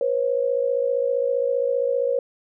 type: tone pair together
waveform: sine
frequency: 487.2 / 542.4 Hz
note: B4 / C#5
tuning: -24 / -38 cents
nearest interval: major second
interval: 186 cents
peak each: -22 dBFS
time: 0.01-2.19 s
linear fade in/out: 2 ms
effects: none